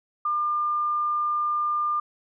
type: tone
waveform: sine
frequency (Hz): 1200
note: D6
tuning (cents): +37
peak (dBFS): -22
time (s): 0.25-2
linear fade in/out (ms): 5
effects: none